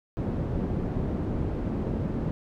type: low-pass noise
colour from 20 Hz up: white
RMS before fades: -29 dBFS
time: 0.17-2.31 s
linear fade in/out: 0 ms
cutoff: 250 Hz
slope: 12 dB/octave
effects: none